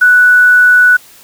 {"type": "tone with quantisation", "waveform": "sine", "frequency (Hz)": 1480, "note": "F#6", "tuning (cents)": 0, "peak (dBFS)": -3, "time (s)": [0.01, 0.97], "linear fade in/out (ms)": 10, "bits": 5, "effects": ["white hiss -40 dBFS RMS until 1.23 s"]}